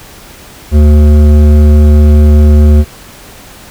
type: tone with hard clipping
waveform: sine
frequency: 74.6 Hz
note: D2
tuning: 28 cents sharp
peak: -3 dBFS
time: 0.71-2.85 s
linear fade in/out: 50 ms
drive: 12 dB
effects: pink hiss -33 dBFS RMS until 3.7 s